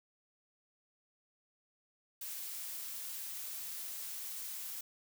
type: noise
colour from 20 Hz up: blue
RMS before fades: -43 dBFS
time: 2.21-4.81 s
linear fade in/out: 5 ms
effects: none